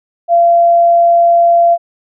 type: tone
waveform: sine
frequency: 685 Hz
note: F5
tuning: 34 cents flat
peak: -5 dBFS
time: 0.28-1.78 s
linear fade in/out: 50 ms
effects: none